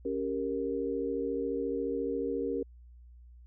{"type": "chord", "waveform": "sine", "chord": "G diminished", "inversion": "second", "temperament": "equal", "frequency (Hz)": [277.2, 392, 466.2], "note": ["Db4", "G4", "Bb4"], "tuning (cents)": [0, 0, 0], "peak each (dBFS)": [-35, -35, -33], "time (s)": [0.05, 2.63], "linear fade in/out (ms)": 5, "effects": ["added 60 Hz sine -50 dBFS peak until 3.46 s"]}